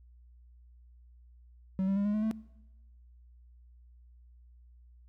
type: tone with pitch steps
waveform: triangle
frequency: 189.7 / 195.37 / 201.2 / 207.2 / 213.4 / 219.8 Hz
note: F#3 / G3 / G3 / G#3 / G#3 / A3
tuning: +43 / -6 / +45 / -4 / +47 / -2 cents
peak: -25 dBFS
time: 1.79-2.312 s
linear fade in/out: 0 ms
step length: 87 ms
effects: noise-tail reverb RT60 1.0 s tail -21 dB re dry + added 60 Hz sine -54 dBFS peak until 5.08 s